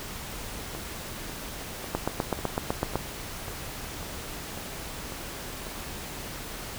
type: two click trains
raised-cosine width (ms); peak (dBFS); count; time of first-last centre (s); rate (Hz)
1; -11 / -23; 9 / 10; 1.95-2.956 / 0.75-5.668; 7.95 / 1.83
effects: pink hiss -38 dBFS RMS until 6.78 s